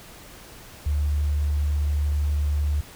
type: tone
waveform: sine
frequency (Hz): 73.5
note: D2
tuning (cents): +2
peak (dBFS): -20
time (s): 0.86-2.81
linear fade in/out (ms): 5
effects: pink hiss -45 dBFS RMS until 2.95 s